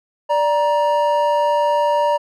triangle tone pair together, 587.3 / 941.8 Hz, D5 / A#5, 0 / +18 cents, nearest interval minor sixth, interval 818 cents, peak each -15 dBFS, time 0.29-2.18 s, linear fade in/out 20 ms, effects none

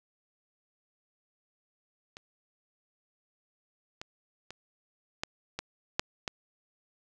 clicks, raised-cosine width 0.2 ms, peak -27 / -22 / -25 / -14 / -17 / -8 / -15 dBFS, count 7, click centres 2.169 / 4.015 / 4.506 / 5.235 / 5.59 / 5.995 / 6.278 s, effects none

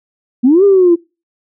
sine linear two-way sweep, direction up then down, 230.5 to 407.3 to 333.4 Hz, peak -4 dBFS, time 0.43-0.96 s, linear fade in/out 20 ms, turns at 0.64 s, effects noise-tail reverb RT60 0.3 s tail -24 dB re dry + tanh soft clip ceiling 0 dBFS

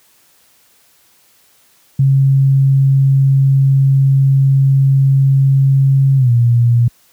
sine tone with pitch glide, 136 to 119.08 Hz, C#3 to A#2, -33 to +37 cents, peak -7 dBFS, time 1.99-6.88 s, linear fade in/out 5 ms, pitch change -230 cents, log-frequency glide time 6.17-6.31 s, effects white hiss -52 dBFS RMS until 7.12 s + high-pass 60 Hz 12 dB/octave

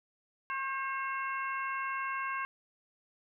harmonic tone with a mistuned harmonic, 540 Hz, C#5, 45 cents flat, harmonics 2 / 3 / 4 / 5, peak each -35 / -38 / -42 / -43 dBFS, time 0.5-2.45 s, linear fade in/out 0 ms, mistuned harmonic 3, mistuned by -29 cents, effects none

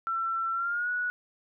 sine tone with pitch glide, 1345 to 1466.7 Hz, E6 to F#6, +34 to -16 cents, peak -27 dBFS, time 0.07-1.1 s, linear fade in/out 0 ms, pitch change +150 cents, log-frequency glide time 0.53-0.9 s, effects none

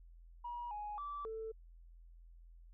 sine tone with pitch steps, 959 / 835 / 1160 / 443.6 Hz, A#5 / G#5 / D6 / A4, +49 / +9 / -22 / +14 cents, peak -40 dBFS, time 0.44-1.52 s, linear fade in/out 10 ms, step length 270 ms, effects tanh soft clip ceiling -36 dBFS + added 42 Hz sine -55 dBFS peak until 2.73 s

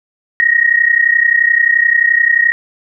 sine tone pair together, 1864.7 / 1896.2 Hz, A#6 / A#6, 0 / +29 cents, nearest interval unison, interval 29 cents, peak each -11 / -11 dBFS, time 0.4-2.52 s, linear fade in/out 0 ms, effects none

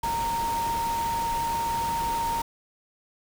sine tone in noise, 925 Hz, A#5, 14 cents flat, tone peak -25 dBFS, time 0.03-2.42 s, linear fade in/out 5 ms, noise pink, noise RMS -35 dBFS, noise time 0.03-2.42 s, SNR +7 dB, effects none

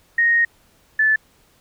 sine tone pair in turn, 1864.7 / 1744.8 Hz, A#6 / A6, 0 / -15 cents, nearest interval minor second, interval 115 cents, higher first, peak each -13 / -13 dBFS, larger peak neither, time 0.18-0.45 / 0.99-1.16 s, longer first, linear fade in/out 5 ms, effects pink hiss -57 dBFS RMS until 1.6 s

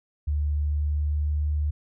sine tone with pitch glide, 73.8 to 74.66 Hz, D2 to D2, +9 to +29 cents, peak -22 dBFS, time 0.27-1.71 s, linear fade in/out 10 ms, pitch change +20 cents, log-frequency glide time 0.52-1.43 s, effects none

